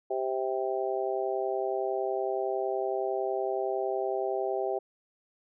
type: harmonic tone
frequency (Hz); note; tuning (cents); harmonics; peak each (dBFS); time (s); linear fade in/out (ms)
130.81; C3; 0; 3 / 4 / 5 / 6; -31 / -35 / -33 / -35; 0.1-4.79; 10
effects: none